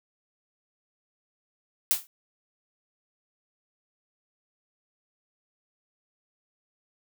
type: noise with exponential decay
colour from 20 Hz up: blue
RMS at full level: -19 dBFS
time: 1.91-2.07 s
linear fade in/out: 0 ms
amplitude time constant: 33 ms
effects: none